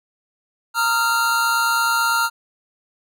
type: tone cluster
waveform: square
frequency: 923 / 1259 / 1388 Hz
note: A#5 / D#6 / F6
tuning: -17 / +20 / -11 cents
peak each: -23 / -27 / -19 dBFS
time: 0.74-2.3 s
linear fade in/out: 50 ms
effects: none